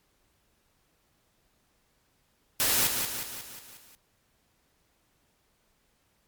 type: noise with echo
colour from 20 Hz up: white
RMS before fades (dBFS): -25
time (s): 2.6-2.87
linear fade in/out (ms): 0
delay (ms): 180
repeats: 6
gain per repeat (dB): -5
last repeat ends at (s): 3.95
effects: pink hiss -70 dBFS RMS until 6.27 s + MP3 96 kbps